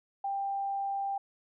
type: tone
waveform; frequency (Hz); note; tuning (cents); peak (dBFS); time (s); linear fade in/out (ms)
sine; 791; G5; +15; -30; 0.24-1.18; 5
effects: none